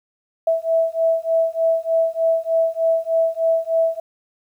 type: beating tone pair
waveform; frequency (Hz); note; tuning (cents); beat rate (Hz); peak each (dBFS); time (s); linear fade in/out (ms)
sine; 654 / 657.3; E5 / E5; -14 / -5; 3.3; -19 / -19; 0.47-4; 5
effects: 9-bit